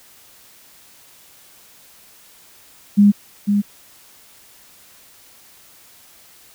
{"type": "tone with echo", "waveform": "sine", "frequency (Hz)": 203.9, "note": "G#3", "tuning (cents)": -32, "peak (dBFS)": -7, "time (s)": [2.97, 3.12], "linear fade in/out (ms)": 20, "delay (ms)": 500, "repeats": 1, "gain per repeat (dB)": -6, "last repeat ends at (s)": 3.62, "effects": ["white hiss -48 dBFS RMS until 6.54 s"]}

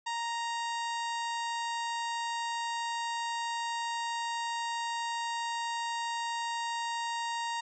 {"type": "harmonic tone", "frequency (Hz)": 932.3, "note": "A#5", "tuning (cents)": 0, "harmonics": [1, 2, 3, 4, 5, 6, 7, 8, 9], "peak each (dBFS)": [-33, -40, -44, -44, -47, -52, -51, -49, -56], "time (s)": [0.06, 7.61], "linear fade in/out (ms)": 10, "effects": []}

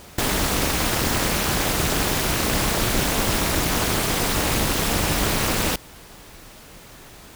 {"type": "noise with amplitude modulation", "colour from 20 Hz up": "pink", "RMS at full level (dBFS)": -18, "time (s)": [0.18, 5.76], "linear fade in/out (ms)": 5, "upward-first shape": "sine", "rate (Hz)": 245, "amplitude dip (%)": 85, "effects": ["pink hiss -44 dBFS RMS until 7.35 s"]}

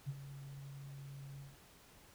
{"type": "tone with ADSR envelope", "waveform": "sine", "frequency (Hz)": 138.6, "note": "C#3", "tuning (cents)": 0, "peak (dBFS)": -35, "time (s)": [0.06, 1.57], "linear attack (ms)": 29, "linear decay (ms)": 41, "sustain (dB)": -12, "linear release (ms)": 170, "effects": ["pink hiss -62 dBFS RMS until 2.14 s"]}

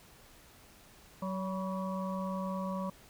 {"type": "harmonic tone with a mistuned harmonic", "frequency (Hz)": 188.5, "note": "F#3", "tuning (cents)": 32, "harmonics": [1, 3, 5, 6], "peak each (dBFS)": [-35, -40, -42, -43], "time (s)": [1.22, 2.9], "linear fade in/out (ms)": 5, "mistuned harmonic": 5, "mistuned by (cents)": 57, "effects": ["pink hiss -58 dBFS RMS until 3.09 s"]}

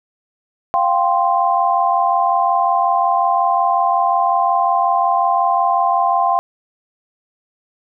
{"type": "chord", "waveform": "sine", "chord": "F suspended second", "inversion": "none", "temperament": "equal", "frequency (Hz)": [698.5, 784, 1046.5], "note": ["F5", "G5", "C6"], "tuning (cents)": [0, 0, 0], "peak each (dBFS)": -17, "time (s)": [0.74, 6.39], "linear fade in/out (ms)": 0, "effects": []}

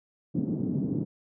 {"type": "band-pass noise", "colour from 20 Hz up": "white", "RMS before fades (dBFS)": -29, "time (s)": [0.34, 1.05], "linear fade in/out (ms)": 20, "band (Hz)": [140, 280], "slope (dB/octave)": 24, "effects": []}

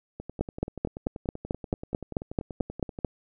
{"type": "two click trains", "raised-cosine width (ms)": 2, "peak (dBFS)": [-23, -12], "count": [30, 13], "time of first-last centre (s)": [[0.2, 2.988], [0.41, 3.047]], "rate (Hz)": [10.4, 4.55], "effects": []}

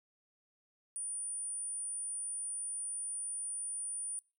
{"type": "tone", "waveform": "sine", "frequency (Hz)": 9397, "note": "D9", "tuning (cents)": 0, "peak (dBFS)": -37, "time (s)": [0.96, 4.19], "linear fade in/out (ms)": 0, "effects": ["noise-tail reverb RT60 0.3 s tail -22 dB re dry"]}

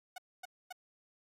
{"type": "tone bursts", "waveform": "sawtooth", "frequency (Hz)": 735, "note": "F#5", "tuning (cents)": -12, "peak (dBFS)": -39, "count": 3, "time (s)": [0.16, 0.726], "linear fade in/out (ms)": 5, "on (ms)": 22, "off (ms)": 250, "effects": ["AAC 48 kbps"]}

